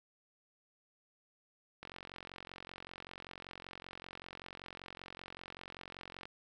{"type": "click train", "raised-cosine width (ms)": 0.3, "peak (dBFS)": -30, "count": 201, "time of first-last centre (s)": [1.83, 6.255], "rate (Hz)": 45.2, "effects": []}